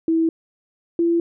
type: tone pair in turn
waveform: sine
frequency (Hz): 326.2 / 338.3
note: E4 / E4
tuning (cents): -18 / +45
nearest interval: minor second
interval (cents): 63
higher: second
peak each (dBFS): -15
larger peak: neither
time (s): 0.08-0.29 / 0.99-1.2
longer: neither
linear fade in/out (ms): 2
effects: none